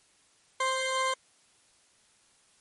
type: tone pair together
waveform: 20% pulse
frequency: 524.5 / 1046.5 Hz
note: C5 / C6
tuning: +4 / 0 cents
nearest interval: octave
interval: 1196 cents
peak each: -25 dBFS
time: 0.6-1.14 s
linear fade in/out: 5 ms
effects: white hiss -64 dBFS RMS until 2.6 s + MP3 48 kbps